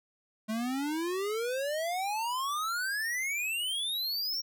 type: exponential sweep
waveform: square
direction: up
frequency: 213 to 5650 Hz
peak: -31 dBFS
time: 0.48-4.42 s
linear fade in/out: 20 ms
effects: none